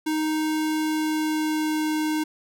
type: tone with pitch glide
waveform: square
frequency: 311.1 to 309 Hz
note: D#4 to D#4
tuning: 0 to -12 cents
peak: -23 dBFS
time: 0.06-2.24 s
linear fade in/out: 10 ms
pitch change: -12 cents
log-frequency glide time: 0.8-1.95 s
effects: none